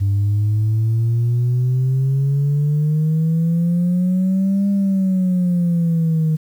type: exponential two-way sweep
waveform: sine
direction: up then down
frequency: 98 to 200.3 to 155.4 Hz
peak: -12 dBFS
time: 0-6.37 s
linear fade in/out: 20 ms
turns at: 4.69 s
effects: tanh soft clip ceiling -12 dBFS + 8-bit